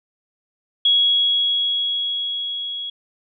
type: tone with level ramp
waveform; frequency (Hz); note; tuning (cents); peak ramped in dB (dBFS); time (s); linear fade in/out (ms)
sine; 3329; G#7; +3; -12 to -26; 0.85-2.9; 5
effects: none